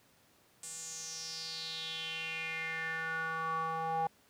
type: tone with band-pass filter sweep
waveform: square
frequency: 162.1 Hz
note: E3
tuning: 29 cents flat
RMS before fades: -38 dBFS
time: 0.63-4.07 s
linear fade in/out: 2 ms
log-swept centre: 8200 to 800 Hz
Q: 5.4
effects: pink hiss -66 dBFS RMS until 4.29 s + high-pass 100 Hz 12 dB/octave